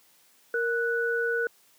sine tone pair together, 466.2 / 1480 Hz, A#4 / F#6, 0 / 0 cents, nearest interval octave + minor sixth, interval 2000 cents, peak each -27 dBFS, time 0.54-1.47 s, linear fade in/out 2 ms, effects white hiss -61 dBFS RMS until 1.78 s + high-pass 150 Hz 12 dB/octave

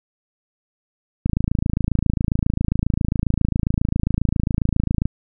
click train, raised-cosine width 5 ms, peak -6 dBFS, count 105, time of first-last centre 1.26-5.056 s, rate 27.4 Hz, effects none

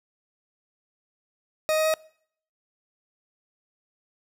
40% pulse tone with pitch steps, 624 / 627.6 / 631.3 Hz, D#5 / D#5 / D#5, +5 / +15 / +25 cents, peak -20 dBFS, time 1.69-1.939 s, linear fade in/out 0 ms, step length 83 ms, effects noise-tail reverb RT60 0.6 s tail -23 dB re dry

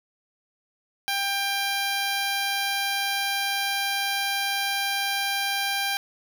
10% pulse tone, 794 Hz, G5, 22 cents sharp, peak -16 dBFS, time 1.08-5.97 s, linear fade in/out 0 ms, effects none

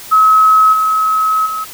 sine tone with level steps, 1283 Hz, E6, 47 cents flat, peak -5 / -10 / -17 dBFS, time 0.11-1.65 s, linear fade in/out 20 ms, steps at 0.72 / 1.45 s, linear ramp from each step 20 ms, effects white hiss -32 dBFS RMS until 1.73 s

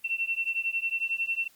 sine beating tone pair, 2700 / 2711 Hz, E7 / E7, +41 / +48 cents, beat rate 11 Hz, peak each -30 dBFS, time 0.04-1.48 s, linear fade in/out 10 ms, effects white hiss -60 dBFS RMS until 1.55 s + Opus 32 kbps

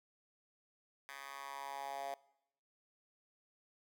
10% pulse tone with high-pass filter sweep, 138.59 Hz, C#3, in tune, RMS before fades -45 dBFS, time 1.09-2.14 s, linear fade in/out 0 ms, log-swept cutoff 1400 to 680 Hz, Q 4.3, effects noise-tail reverb RT60 0.8 s tail -22 dB re dry

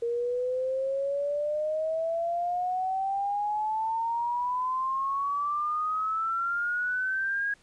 sine exponential sweep, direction up, 466.2 to 1650 Hz, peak -26 dBFS, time 0.02-7.54 s, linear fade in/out 5 ms, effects pink hiss -61 dBFS RMS until 7.62 s + resampled to 22050 Hz

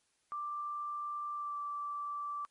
sine tone with pitch glide, 1179 to 1165.5 Hz, D6 to D6, +6 to -14 cents, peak -36 dBFS, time 0.32-2.45 s, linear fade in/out 0 ms, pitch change -20 cents, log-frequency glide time 1.34-1.57 s, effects white hiss -75 dBFS RMS until 2.5 s + MP3 48 kbps

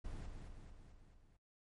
brown noise with echo, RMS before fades -45 dBFS, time 0.04-0.27 s, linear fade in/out 10 ms, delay 220 ms, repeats 5, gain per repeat -4 dB, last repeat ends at 1.37 s, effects noise-tail reverb RT60 0.1 s tail -21 dB re dry + MP3 48 kbps

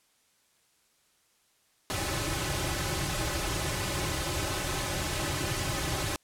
pink noise with comb filter, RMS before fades -31 dBFS, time 1.9-6.16 s, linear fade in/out 0 ms, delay 4.3 ms, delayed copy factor -0.85, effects white hiss -68 dBFS RMS until 6.23 s + low-pass 11000 Hz 12 dB/octave

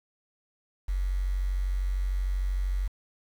sine tone with quantisation, 46.52 Hz, F#1, 10 cents sharp, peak -25 dBFS, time 0.88-2.88 s, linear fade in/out 10 ms, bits 8, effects none

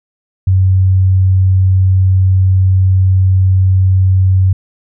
sine tone, 94.1 Hz, F#2, 30 cents sharp, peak -6 dBFS, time 0.47-4.53 s, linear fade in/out 5 ms, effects none

